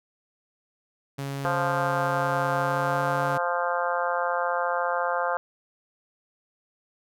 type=tone with pitch glide; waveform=sawtooth; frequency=138.59 to 141.18 Hz; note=C#3 to C#3; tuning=0 to +32 cents; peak=-26 dBFS; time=1.18-3.38 s; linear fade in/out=10 ms; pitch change=+32 cents; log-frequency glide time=2.54-3.04 s
type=harmonic tone; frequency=174.61 Hz; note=F3; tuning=in tune; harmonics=3 / 4 / 5 / 6 / 7 / 8 / 9; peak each=-29 / -30 / -31 / -32 / -32 / -33 / -34 dBFS; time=1.45-5.37 s; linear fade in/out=0 ms
effects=none